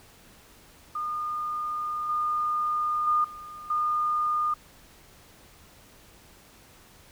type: tone with level steps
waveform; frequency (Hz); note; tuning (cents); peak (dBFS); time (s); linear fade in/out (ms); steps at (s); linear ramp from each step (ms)
sine; 1218; D#6; -37; -28 / -24 / -20 / -39 / -23; 0.95-4.54; 5; 2.09 / 3.07 / 3.24 / 3.7; 5
effects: pink hiss -54 dBFS RMS until 7.11 s